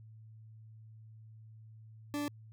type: tone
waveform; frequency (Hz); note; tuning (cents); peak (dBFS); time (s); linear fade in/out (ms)
40% pulse; 291.4; D4; -13; -33; 2.14-2.28; 0
effects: added 110 Hz sine -51 dBFS peak until 2.52 s